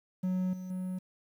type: tone with level steps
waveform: triangle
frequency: 184.4 Hz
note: F#3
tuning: 6 cents flat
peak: -26 / -36 / -31 dBFS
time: 0.23-0.99 s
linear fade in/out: 10 ms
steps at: 0.53 / 0.7 s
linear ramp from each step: 5 ms
effects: 10-bit